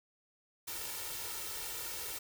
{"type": "noise with comb filter", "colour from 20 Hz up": "white", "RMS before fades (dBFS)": -41, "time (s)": [0.67, 2.19], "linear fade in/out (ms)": 10, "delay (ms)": 2.2, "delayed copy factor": 0.7, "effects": []}